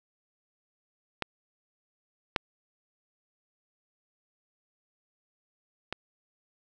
clicks, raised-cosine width 0.3 ms, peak -13 / -8 / -16 dBFS, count 3, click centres 1.223 / 2.362 / 5.926 s, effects none

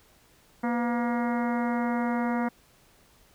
harmonic tone with a mistuned harmonic, 237.2 Hz, A#3, 30 cents sharp, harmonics 1 / 2 / 3 / 4 / 5 / 6 / 7 / 8 / 9, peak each -26 / -35 / -34 / -35 / -40 / -39 / -45 / -42 / -45 dBFS, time 0.63-2.49 s, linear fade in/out 10 ms, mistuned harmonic 2, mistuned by +87 cents, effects pink hiss -60 dBFS RMS until 3.34 s

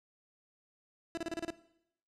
30% pulse tone bursts, 333.3 Hz, E4, 19 cents sharp, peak -32 dBFS, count 7, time 1.15-1.504 s, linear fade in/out 0 ms, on 24 ms, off 31 ms, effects noise-tail reverb RT60 0.8 s tail -18 dB re dry + low-pass 8000 Hz 12 dB/octave

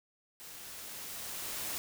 white noise with level ramp, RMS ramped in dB -49 to -37 dBFS, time 0.4-1.78 s, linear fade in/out 0 ms, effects none

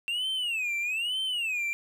triangle tone with vibrato, 2700 Hz, E7, 41 cents sharp, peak -26 dBFS, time 0.08-1.73 s, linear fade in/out 0 ms, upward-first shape sine, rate 1.1 Hz, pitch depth 240 cents each way, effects none

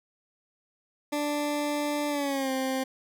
20% pulse tone with pitch glide, 293.7 to 263.2 Hz, D4 to C4, 0 to +10 cents, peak -22 dBFS, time 1.12-2.84 s, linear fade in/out 10 ms, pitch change -190 cents, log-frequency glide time 2.09-2.51 s, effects none

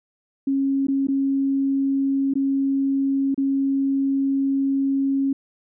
sine tone with dropouts, 273.1 Hz, C#4, 26 cents flat, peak -18 dBFS, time 0.47-5.33 s, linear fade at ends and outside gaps 5 ms, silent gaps 0.87-0.883 / 1.071-1.084 / 2.338-2.354 / 3.345-3.377 s, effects none

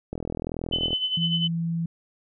click train, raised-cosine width 2 ms, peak -17 dBFS, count 34, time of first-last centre 0.13-0.931 s, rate 41.2 Hz
sine tone with tremolo, 3026 Hz, F#7, 38 cents sharp, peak -21 dBFS, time 0.72-1.48 s, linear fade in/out 10 ms, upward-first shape sine, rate 10 Hz, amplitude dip 65%
sine tone, 167 Hz, E3, 23 cents sharp, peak -24 dBFS, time 1.17-1.86 s, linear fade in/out 5 ms
effects none

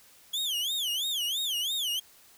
40% pulse tone with vibrato, 3264 Hz, G#7, 31 cents flat, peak -27 dBFS, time 0.33-2 s, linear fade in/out 10 ms, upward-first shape sine, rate 3 Hz, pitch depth 240 cents each way, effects white hiss -57 dBFS RMS until 2.37 s

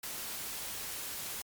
white noise, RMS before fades -40 dBFS, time 0.03-1.42 s, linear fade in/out 5 ms, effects MP3 96 kbps

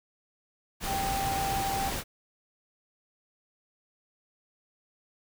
sine tone in noise, 784 Hz, G5, in tune, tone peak -29 dBFS, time 0.85-1.92 s, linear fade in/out 50 ms, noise pink, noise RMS -33 dBFS, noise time 0.8-2.04 s, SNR +1 dB, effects none

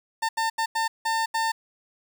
30% pulse tone bursts at uneven times, 900 Hz, A5, 39 cents sharp, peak -20 dBFS, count 6, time 0.22-0.29 / 0.37-0.5 / 0.58-0.66 / 0.75-0.88 / 1.05-1.26 / 1.34-1.52 s, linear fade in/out 10 ms, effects 9-bit

